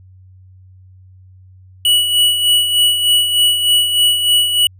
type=tone with tremolo; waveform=square; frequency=2938 Hz; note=F#7; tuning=13 cents flat; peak=-9 dBFS; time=1.85-4.67 s; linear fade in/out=2 ms; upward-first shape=sine; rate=3.3 Hz; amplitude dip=55%; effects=added 93 Hz sine -40 dBFS peak until 4.79 s